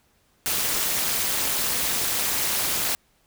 white noise with amplitude modulation, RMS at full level -21 dBFS, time 0.46-2.95 s, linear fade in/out 0 ms, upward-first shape sine, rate 223 Hz, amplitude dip 80%, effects pink hiss -64 dBFS RMS until 3.26 s

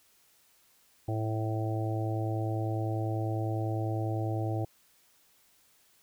harmonic tone, 110 Hz, A2, in tune, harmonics 1 / 3 / 4 / 5 / 6 / 7, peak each -30 / -36 / -43 / -42 / -41 / -40 dBFS, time 1.08-4.65 s, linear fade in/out 5 ms, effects white hiss -65 dBFS RMS until 6.02 s

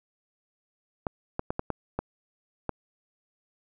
clicks, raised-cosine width 1 ms, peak -14 dBFS, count 7, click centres 1.068 / 1.394 / 1.505 / 1.594 / 1.703 / 1.99 / 2.693 s, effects none

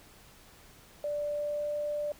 sine tone with pitch glide, 587.3 to 591 Hz, D5 to D5, 0 to +11 cents, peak -30 dBFS, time 1.04-2.12 s, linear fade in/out 2 ms, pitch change +11 cents, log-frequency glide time 1.26-1.69 s, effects pink hiss -56 dBFS RMS until 2.19 s

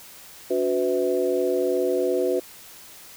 sine tone cluster, 286.1 / 369 / 503 / 647 Hz, D4 / F#4 / B4 / E5, -45 / -5 / +32 / -32 cents, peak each -30 / -23 / -24 / -30 dBFS, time 0.5-2.4 s, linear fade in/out 10 ms, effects white hiss -45 dBFS RMS until 3.16 s

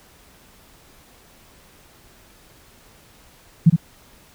sine tone with echo, 164.6 Hz, E3, 2 cents flat, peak -6 dBFS, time 3.66-3.7 s, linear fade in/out 10 ms, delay 63 ms, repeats 1, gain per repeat -5 dB, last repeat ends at 3.763 s, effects pink hiss -51 dBFS RMS until 4.34 s

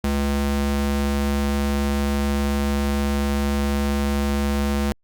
square ring-modulated tone, 140.7 Hz, C#3, 26 cents sharp, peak -17 dBFS, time 0.04-4.92 s, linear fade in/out 0 ms, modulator 72.1 Hz, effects Opus 48 kbps

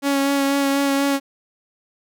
sawtooth tone with vibrato, 278 Hz, C#4, 5 cents sharp, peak -13 dBFS, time 0.02-1.2 s, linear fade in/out 50 ms, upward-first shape sine, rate 4.1 Hz, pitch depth 17 cents each way, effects none

